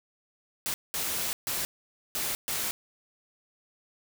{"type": "noise bursts at uneven times", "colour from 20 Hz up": "white", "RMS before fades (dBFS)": -31, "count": 5, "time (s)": [[0.66, 0.74], [0.94, 1.33], [1.47, 1.65], [2.15, 2.35], [2.48, 2.71]], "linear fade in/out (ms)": 0, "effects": []}